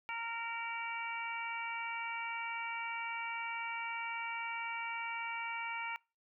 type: harmonic tone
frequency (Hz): 461.9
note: A#4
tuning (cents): -16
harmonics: 2 / 3 / 4 / 5 / 6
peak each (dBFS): -42 / -45 / -49 / -41 / -47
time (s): 0.09-5.96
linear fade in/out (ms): 0
effects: noise-tail reverb RT60 0.3 s tail -24 dB re dry